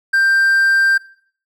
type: tone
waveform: triangle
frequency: 1575 Hz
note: G6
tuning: 8 cents sharp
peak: -9 dBFS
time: 0.13-0.98 s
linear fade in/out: 10 ms
effects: noise-tail reverb RT60 0.5 s tail -18 dB re dry